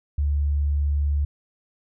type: tone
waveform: sine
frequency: 72.3 Hz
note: D2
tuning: 27 cents flat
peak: -19 dBFS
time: 0.18-1.25 s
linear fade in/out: 5 ms
effects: none

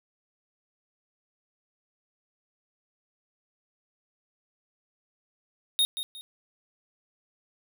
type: tone with echo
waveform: square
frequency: 3714 Hz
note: A#7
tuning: 7 cents flat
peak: -21 dBFS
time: 5.79-5.85 s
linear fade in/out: 0 ms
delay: 180 ms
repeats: 2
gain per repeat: -10 dB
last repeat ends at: 6.21 s
effects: none

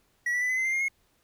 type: tone with pitch steps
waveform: triangle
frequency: 1930 / 1961.5 / 1993.5 / 2026 / 2059 / 2093 / 2127 / 2161 Hz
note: B6 / B6 / B6 / B6 / C7 / C7 / C7 / C#7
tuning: -40 / -12 / +16 / +44 / -28 / 0 / +28 / -45 cents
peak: -23 dBFS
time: 0.26-0.884 s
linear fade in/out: 5 ms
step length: 78 ms
effects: pink hiss -68 dBFS RMS until 1.23 s

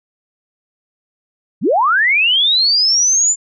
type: linear sweep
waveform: sine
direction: up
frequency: 127.1 to 7200 Hz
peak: -10 dBFS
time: 1.61-3.36 s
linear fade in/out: 50 ms
effects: none

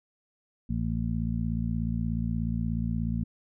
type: harmonic tone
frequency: 56.7 Hz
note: A#1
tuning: 47 cents flat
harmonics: 1 / 2 / 3 / 4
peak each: -32 / -32 / -32 / -32 dBFS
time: 0.69-3.24 s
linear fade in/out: 10 ms
effects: none

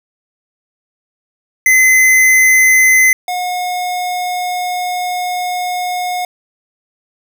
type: tone pair in turn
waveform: square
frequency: 2044 / 722.7 Hz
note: C7 / F#5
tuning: -41 / -41 cents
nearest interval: octave + tritone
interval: 1800 cents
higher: first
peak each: -7 / -17 dBFS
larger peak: first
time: 1.66-3.13 / 3.28-6.25 s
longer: second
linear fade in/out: 2 ms
effects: none

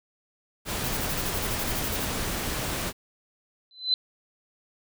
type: noise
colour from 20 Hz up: pink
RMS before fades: -30 dBFS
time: 0.65-2.93 s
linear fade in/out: 50 ms
type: noise bursts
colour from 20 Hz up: violet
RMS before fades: -33 dBFS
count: 15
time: 0.84-2.051 s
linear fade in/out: 5 ms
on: 49 ms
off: 34 ms
type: tone with exponential growth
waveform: sine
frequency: 4035 Hz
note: B7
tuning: 36 cents sharp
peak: -16 dBFS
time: 3.71-3.94 s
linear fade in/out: 1 ms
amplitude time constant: 48 ms
effects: none

